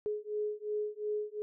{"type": "beating tone pair", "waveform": "sine", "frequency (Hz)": [420, 422.8], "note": ["G#4", "G#4"], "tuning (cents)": [19, 31], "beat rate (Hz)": 2.8, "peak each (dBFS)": [-36, -36], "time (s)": [0.06, 1.42], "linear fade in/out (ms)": 0, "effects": []}